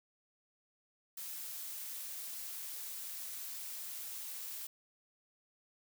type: noise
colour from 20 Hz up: blue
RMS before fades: -44 dBFS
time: 1.17-4.67 s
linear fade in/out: 5 ms
effects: none